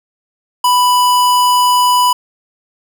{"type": "tone", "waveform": "square", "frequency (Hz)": 990, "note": "B5", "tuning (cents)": 4, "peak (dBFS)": -9, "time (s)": [0.64, 2.13], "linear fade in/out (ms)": 5, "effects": []}